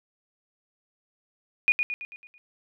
sine tone with echo, 2452 Hz, D#7, 26 cents flat, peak -16 dBFS, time 1.68-1.72 s, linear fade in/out 0 ms, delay 110 ms, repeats 6, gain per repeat -6 dB, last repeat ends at 2.38 s, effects none

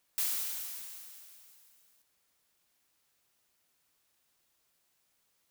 blue noise with exponential decay, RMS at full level -30 dBFS, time 0.18-2.02 s, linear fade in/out 1 ms, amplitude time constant 400 ms, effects white hiss -75 dBFS RMS until 5.5 s

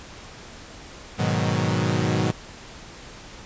sawtooth chord, G# minor seventh, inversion none, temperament equal, 103.83 / 123.47 / 155.56 / 185 Hz, G#2 / B2 / D#3 / F#3, 0 / 0 / 0 / 0 cents, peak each -22 / -22 / -22 / -23 dBFS, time 1.18-2.32 s, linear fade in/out 20 ms, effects pink hiss -42 dBFS RMS until 3.45 s + resampled to 16000 Hz

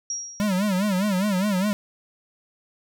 sine tone with exponential decay, 5660 Hz, F8, 22 cents sharp, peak -24 dBFS, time 0.1-0.75 s, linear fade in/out 2 ms, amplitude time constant 140 ms
square tone with vibrato, 196 Hz, G3, in tune, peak -21 dBFS, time 0.4-1.73 s, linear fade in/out 0 ms, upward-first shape sine, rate 4.9 Hz, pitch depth 140 cents each way
effects none

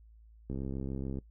click train, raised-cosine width 3 ms, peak -25 dBFS, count 47, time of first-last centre 0.5-1.187 s, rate 67 Hz, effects noise-tail reverb RT60 0.1 s tail -20 dB re dry + added 55 Hz sine -54 dBFS peak until 1.3 s

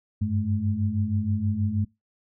sine tone cluster, 95.8 / 102.1 / 214.4 Hz, G2 / G#2 / A3, -39 / -29 / -45 cents, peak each -27 dBFS, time 0.21-1.85 s, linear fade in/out 10 ms, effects noise-tail reverb RT60 0.2 s tail -22 dB re dry

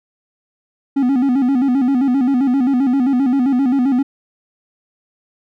triangle tone with vibrato, 261.6 Hz, C4, in tune, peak -10 dBFS, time 0.96-4.03 s, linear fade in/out 10 ms, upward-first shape square, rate 7.6 Hz, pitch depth 100 cents each way, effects none

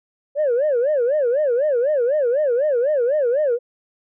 sine tone with vibrato, 537 Hz, C5, 45 cents sharp, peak -14 dBFS, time 0.35-3.59 s, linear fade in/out 50 ms, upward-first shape sine, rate 4 Hz, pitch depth 240 cents each way, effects tanh soft clip ceiling -13 dBFS

